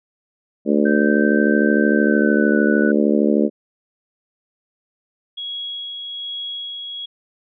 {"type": "harmonic tone", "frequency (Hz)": 73.2, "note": "D2", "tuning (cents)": -5, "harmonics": [3, 4, 5, 6, 7, 8], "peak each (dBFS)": [-17, -19, -21, -23, -24, -25], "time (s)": [0.65, 3.5], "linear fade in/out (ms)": 50}
{"type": "tone with pitch glide", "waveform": "sine", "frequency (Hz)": [1555, 1482.2], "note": ["G6", "F#6"], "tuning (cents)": [-14, 3], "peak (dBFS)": -22, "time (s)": [0.85, 2.92], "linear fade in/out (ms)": 10, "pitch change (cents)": -83, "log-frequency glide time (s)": [1.96, 2.57]}
{"type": "tone with tremolo", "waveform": "sine", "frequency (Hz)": 3322, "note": "G#7", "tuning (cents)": 0, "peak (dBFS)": -25, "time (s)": [5.37, 7.06], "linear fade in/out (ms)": 10, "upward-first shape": "sine", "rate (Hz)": 1.2, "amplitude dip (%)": 30}
{"effects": []}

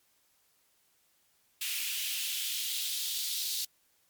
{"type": "noise with high-pass filter sweep", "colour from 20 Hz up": "white", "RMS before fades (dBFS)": -34, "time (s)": [1.61, 3.65], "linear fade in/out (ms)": 5, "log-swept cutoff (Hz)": [2600, 4100], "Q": 2.7, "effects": ["white hiss -70 dBFS RMS until 4.09 s", "MP3 96 kbps"]}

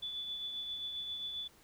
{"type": "tone with tremolo", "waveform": "sine", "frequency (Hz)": 3465, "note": "A7", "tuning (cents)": -27, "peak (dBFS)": -36, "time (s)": [0.02, 1.48], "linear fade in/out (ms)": 10, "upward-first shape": "triangle", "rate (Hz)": 7.5, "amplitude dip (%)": 40, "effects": ["pink hiss -63 dBFS RMS until 1.63 s"]}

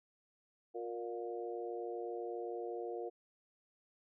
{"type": "harmonic tone with a mistuned harmonic", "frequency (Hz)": 118.4, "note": "A#2", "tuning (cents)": 27, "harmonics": [3, 4, 5, 6], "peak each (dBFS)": [-43, -42, -51, -47], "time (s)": [0.74, 3.1], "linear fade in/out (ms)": 20, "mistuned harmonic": 4, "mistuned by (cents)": -23, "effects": []}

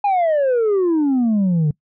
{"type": "exponential sweep", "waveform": "sine", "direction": "down", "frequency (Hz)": [832, 145], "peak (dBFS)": -11, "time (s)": [0.04, 1.71], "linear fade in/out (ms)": 5, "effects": ["noise-tail reverb RT60 0.1 s tail -24 dB re dry", "tanh soft clip ceiling -13 dBFS"]}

